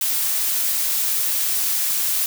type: noise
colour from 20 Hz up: blue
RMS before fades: -21 dBFS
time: 0.01-2.26 s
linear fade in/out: 2 ms
effects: none